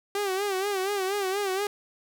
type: tone with vibrato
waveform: sawtooth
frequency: 392 Hz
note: G4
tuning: in tune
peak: -22 dBFS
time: 0.15-1.67 s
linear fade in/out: 2 ms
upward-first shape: sine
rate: 4.2 Hz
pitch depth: 92 cents each way
effects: none